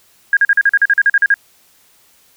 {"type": "tone bursts", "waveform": "sine", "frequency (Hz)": 1629, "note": "G#6", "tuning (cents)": -34, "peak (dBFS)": -7, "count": 13, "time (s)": [0.33, 1.341], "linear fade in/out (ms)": 2, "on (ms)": 39, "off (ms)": 42, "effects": ["white hiss -52 dBFS RMS until 2.36 s"]}